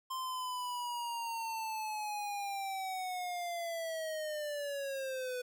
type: linear sweep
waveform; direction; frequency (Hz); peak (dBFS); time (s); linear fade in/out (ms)
square; down; 1046.5 to 493.9; -37; 0.1-5.42; 10
effects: 12-bit